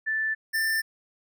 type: tone pair in turn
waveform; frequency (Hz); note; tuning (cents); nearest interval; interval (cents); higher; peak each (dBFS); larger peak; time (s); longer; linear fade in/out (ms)
sine / square; 1760 / 1782.5; A6 / A6; 0 / +22; unison; 22; second; -24; neither; 0.06-0.35 / 0.53-0.82; neither; 20
effects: none